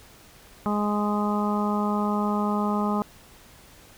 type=harmonic tone; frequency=207.7 Hz; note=G#3; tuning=in tune; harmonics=1 / 2 / 3 / 4 / 5 / 6; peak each=-24 / -32 / -34 / -31 / -32 / -32 dBFS; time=0.66-3.02 s; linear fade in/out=0 ms; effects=pink hiss -51 dBFS RMS until 3.97 s